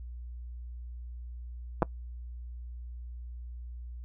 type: clicks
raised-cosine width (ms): 1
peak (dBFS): -11 / -11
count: 2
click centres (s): 1.822 / 1.828
effects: noise-tail reverb RT60 0.1 s tail -23 dB re dry + added 60 Hz sine -39 dBFS peak until 4.04 s